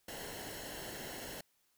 pink noise with comb filter, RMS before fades -45 dBFS, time 0.08-1.41 s, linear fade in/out 5 ms, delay 0.83 ms, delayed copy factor -0.65, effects white hiss -75 dBFS RMS until 1.77 s

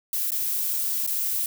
violet noise with dropouts, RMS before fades -26 dBFS, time 0.13-1.46 s, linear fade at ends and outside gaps 2 ms, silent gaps 0.306-0.318 / 1.065-1.074 s, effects none

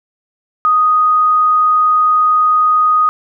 sine tone, 1244.5 Hz, D#6, in tune, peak -8 dBFS, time 0.65-3.09 s, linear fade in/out 0 ms, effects none

